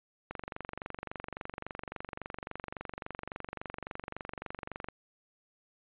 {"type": "click train", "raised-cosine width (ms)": 0.5, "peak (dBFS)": -23, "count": 109, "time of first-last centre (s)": [0.31, 4.886], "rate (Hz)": 23.6, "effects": ["resampled to 8000 Hz"]}